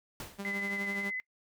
pink noise with exponential decay, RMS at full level -40 dBFS, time 0.2-0.55 s, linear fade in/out 1 ms, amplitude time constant 75 ms
sawtooth tone with tremolo, 199.1 Hz, G3, 27 cents sharp, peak -31 dBFS, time 0.38-1.11 s, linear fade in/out 20 ms, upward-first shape triangle, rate 12 Hz, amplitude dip 60%
sine tone with vibrato, 2029 Hz, B6, 46 cents sharp, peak -33 dBFS, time 0.45-1.2 s, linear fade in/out 0 ms, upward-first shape triangle, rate 11 Hz, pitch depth 23 cents each way
effects noise-tail reverb RT60 0.1 s tail -24 dB re dry

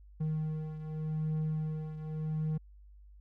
triangle beating tone pair, 155.56 / 156.41 Hz, D#3 / D#3, 0 / +9 cents, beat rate 0.85 Hz, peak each -31 / -37 dBFS, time 0.2-2.58 s, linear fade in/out 10 ms, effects added 50 Hz sine -52 dBFS peak until 3.2 s

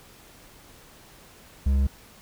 triangle tone with hard clipping, 68.3 Hz, C#2, 25 cents flat, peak -20 dBFS, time 1.66-1.87 s, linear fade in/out 5 ms, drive 9 dB, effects pink hiss -51 dBFS RMS until 2.21 s

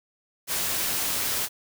white noise, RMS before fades -27 dBFS, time 0.47-1.49 s, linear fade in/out 50 ms, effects none

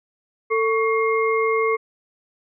sine tone cluster, 446.7 / 1117 / 2132 Hz, A4 / C#6 / C7, +26 / +13 / +32 cents, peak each -19 / -23 / -25 dBFS, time 0.5-1.77 s, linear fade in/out 20 ms, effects none

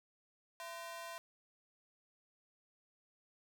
sawtooth ring-modulated tone, 848 Hz, G#5, 36 cents sharp, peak -38 dBFS, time 0.6-1.18 s, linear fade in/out 0 ms, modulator 177 Hz, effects none

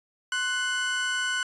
30% pulse tone pair together, 1053 / 1489.2 Hz, C6 / F#6, +11 / +11 cents, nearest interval tritone, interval 600 cents, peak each -34 / -23 dBFS, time 0.32-1.43 s, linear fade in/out 2 ms, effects resampled to 24000 Hz

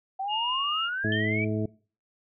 sine exponential sweep, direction up, 755 to 2349 Hz, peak -28 dBFS, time 0.19-1.45 s, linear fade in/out 10 ms
sine tone, 2840 Hz, F7, 28 cents sharp, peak -28 dBFS, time 0.28-0.9 s, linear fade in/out 50 ms
harmonic tone, 107.6 Hz, A2, 38 cents flat, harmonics 1 / 2 / 3 / 4 / 6, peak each -29 / -30 / -32 / -34 / -37 dBFS, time 1.04-1.66 s, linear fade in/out 5 ms
sine tone with exponential decay, 3136 Hz, G7, in tune, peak -29 dBFS, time 1.12-1.46 s, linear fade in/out 2 ms, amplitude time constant 72 ms
effects noise-tail reverb RT60 0.4 s tail -22 dB re dry

